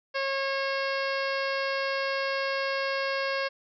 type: harmonic tone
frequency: 544 Hz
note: C#5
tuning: 33 cents flat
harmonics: 1 / 2 / 3 / 4 / 5 / 6 / 7 / 8 / 9 / 10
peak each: -30 / -34 / -33 / -37 / -38 / -44 / -47 / -41 / -41 / -48 dBFS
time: 0.14-3.49 s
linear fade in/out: 20 ms
effects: none